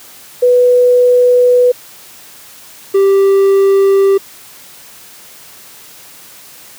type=tone pair in turn; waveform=sine / triangle; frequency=493.9 / 392 Hz; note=B4 / G4; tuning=0 / 0 cents; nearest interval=major third; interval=400 cents; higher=first; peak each=-5 / -4 dBFS; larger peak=second; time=0.42-1.72 / 2.94-4.18 s; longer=first; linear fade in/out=10 ms; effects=white hiss -37 dBFS RMS until 6.78 s + high-pass 80 Hz 12 dB/octave